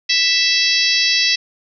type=harmonic tone; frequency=659.3 Hz; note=E5; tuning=in tune; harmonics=3 / 4 / 5 / 6 / 7 / 8 / 9; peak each=-22 / -20 / -23 / -20 / -20 / -19 / -27 dBFS; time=0.09-1.36 s; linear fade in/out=10 ms; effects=none